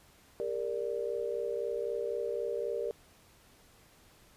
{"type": "chord", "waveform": "sine", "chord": "G minor", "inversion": "none", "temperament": "equal with one note detuned", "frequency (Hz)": [402.3, 466.2, 587.3], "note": ["G4", "Bb4", "D5"], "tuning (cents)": [45, 0, 0], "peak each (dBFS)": [-37, -34, -38], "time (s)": [0.4, 2.91], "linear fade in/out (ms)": 0, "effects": ["pink hiss -61 dBFS RMS until 4.36 s", "resampled to 32000 Hz"]}